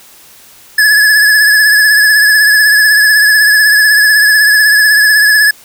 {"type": "tone with vibrato", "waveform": "square", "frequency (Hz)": 1706, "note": "G#6", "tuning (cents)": 46, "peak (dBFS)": -5, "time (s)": [0.78, 5.51], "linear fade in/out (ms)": 5, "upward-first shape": "triangle", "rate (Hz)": 16, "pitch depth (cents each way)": 51, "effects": ["white hiss -39 dBFS RMS until 5.64 s"]}